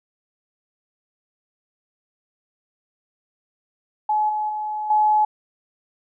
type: tone with level steps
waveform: sine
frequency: 851 Hz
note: G#5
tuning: 42 cents sharp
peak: -17 / -21 / -24 / -14 dBFS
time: 4.09-5.25 s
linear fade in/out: 5 ms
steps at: 4.29 / 4.49 / 4.9 s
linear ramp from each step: 5 ms
effects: none